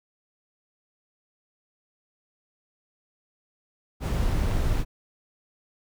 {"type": "noise", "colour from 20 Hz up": "brown", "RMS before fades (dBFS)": -24, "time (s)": [4, 4.85], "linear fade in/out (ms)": 50, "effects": []}